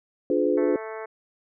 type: chord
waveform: sine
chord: D diminished seventh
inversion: none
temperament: just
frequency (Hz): 293.7 / 352.4 / 422.9 / 507.5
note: D4 / F4 / Ab4 / Cb5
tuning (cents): 0 / +16 / +31 / +47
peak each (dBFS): -25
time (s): 0.3-0.76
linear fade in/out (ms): 2
type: harmonic tone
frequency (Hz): 220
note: A3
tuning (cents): 0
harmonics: 2 / 3 / 4 / 5 / 6 / 7 / 8 / 9 / 10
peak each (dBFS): -35 / -39 / -41 / -43 / -45 / -46 / -47 / -48 / -49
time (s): 0.57-1.06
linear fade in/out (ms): 10
effects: none